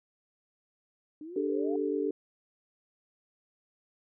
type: exponential sweep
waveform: sine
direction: up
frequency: 294.6 to 732 Hz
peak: -40 dBFS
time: 1.21-1.76 s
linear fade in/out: 2 ms
type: chord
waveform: sine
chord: D suspended fourth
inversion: none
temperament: equal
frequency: 293.7 / 392 / 440 Hz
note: D4 / G4 / A4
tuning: 0 / 0 / 0 cents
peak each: -32 dBFS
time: 1.36-2.11 s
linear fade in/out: 5 ms
effects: none